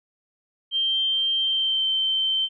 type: tone with pitch glide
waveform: sine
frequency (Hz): 3149 to 3107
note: G7 to G7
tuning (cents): +7 to -16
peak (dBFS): -20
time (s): 0.71-2.49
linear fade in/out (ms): 50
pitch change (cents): -23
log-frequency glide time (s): 1.41-1.87
effects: none